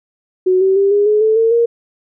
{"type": "tone with pitch steps", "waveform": "sine", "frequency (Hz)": [370, 382.6, 395.6, 409.1, 423.1, 437.5, 452.4, 467.8], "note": ["F#4", "G4", "G4", "G#4", "G#4", "A4", "A4", "A#4"], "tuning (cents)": [0, -42, 16, -26, 32, -10, 48, 6], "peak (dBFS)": -9, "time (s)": [0.46, 1.66], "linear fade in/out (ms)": 10, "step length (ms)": 150, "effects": []}